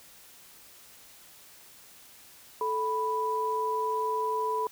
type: tone pair together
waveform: sine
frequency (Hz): 436.8 / 987.8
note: A4 / B5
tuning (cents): -13 / 0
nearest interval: octave + major second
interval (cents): 1413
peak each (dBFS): -31 / -28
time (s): 2.61-4.67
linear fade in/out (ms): 2
effects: white hiss -53 dBFS RMS until 4.71 s